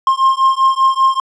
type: beating tone pair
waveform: triangle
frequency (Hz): 1061 / 1066.1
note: C6 / C6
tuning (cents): +24 / +32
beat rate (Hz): 5.1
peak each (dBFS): -11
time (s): 0.07-1.2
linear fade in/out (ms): 2
effects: resampled to 22050 Hz